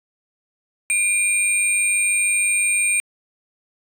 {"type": "tone pair together", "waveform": "sine", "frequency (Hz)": [2400, 8647], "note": ["D7", "C#9"], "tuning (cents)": [37, -44], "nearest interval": "octave + minor seventh", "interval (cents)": 2219, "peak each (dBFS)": -17, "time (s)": [0.9, 3], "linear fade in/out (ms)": 0, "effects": ["tanh soft clip ceiling -13 dBFS"]}